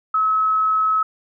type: tone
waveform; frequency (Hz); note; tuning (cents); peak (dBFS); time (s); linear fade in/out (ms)
sine; 1288; E6; -41; -15; 0.14-1.03; 5
effects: none